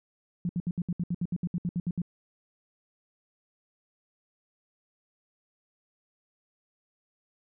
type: tone bursts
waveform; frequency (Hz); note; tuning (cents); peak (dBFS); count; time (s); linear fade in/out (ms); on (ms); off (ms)
sine; 174.61; F3; 0; -26; 15; 0.45-2.018; 2; 42; 67
effects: none